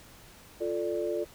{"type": "chord", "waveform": "sine", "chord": "D minor", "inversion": "first", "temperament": "equal", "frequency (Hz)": [349.2, 440, 587.3], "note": ["F4", "A4", "D5"], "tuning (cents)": [0, 0, 0], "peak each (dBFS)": [-32, -33, -33], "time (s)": [0.6, 1.25], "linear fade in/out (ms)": 20, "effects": ["pink hiss -53 dBFS RMS until 1.34 s"]}